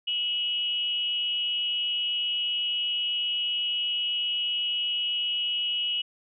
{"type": "tone with frequency modulation", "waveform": "sine", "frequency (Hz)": 2923, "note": "F#7", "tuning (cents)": -22, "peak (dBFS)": -25, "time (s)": [0.07, 6.02], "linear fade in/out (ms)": 10, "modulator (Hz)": 296, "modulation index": 0.44, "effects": []}